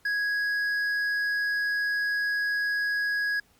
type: tone with hard clipping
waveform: sine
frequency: 1661.2 Hz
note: G#6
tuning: in tune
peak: -26 dBFS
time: 0.05-3.4 s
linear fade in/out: 5 ms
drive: 5 dB
effects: pink hiss -63 dBFS RMS until 3.59 s + Opus 48 kbps